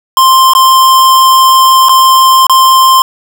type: tone with dropouts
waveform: square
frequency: 1049 Hz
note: C6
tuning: 4 cents sharp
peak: -3 dBFS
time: 0.17-3.02 s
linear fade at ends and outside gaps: 1 ms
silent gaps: 0.535-0.55 / 1.886-1.893 / 2.468-2.496 s
effects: none